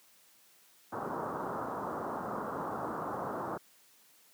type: low-pass noise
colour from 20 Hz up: white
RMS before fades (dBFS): -37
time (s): 0.92-3.58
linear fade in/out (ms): 10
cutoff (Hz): 1300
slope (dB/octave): 48
effects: white hiss -63 dBFS RMS until 4.33 s + high-pass 150 Hz 12 dB/octave